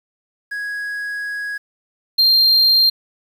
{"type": "tone pair in turn", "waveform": "triangle", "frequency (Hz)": [1661.2, 4186], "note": ["G#6", "C8"], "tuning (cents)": [0, 0], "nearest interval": "octave + major third", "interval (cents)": 1600, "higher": "second", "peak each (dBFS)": [-21, -9], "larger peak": "second", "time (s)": [[0.51, 1.58], [2.18, 2.9]], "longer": "first", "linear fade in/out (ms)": 10, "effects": ["8-bit"]}